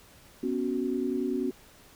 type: chord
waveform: sine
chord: B suspended second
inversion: none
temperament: equal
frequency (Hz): 246.9 / 277.2 / 370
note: B3 / C#4 / F#4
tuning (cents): 0 / 0 / 0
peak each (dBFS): -31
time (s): 0.43-1.51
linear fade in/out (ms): 5
effects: pink hiss -55 dBFS RMS until 1.95 s